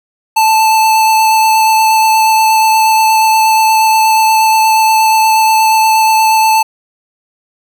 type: tone with vibrato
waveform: square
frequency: 879 Hz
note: A5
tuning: 2 cents flat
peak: -7 dBFS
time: 0.36-6.63 s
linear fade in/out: 10 ms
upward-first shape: sine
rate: 8.4 Hz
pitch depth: 10 cents each way
effects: none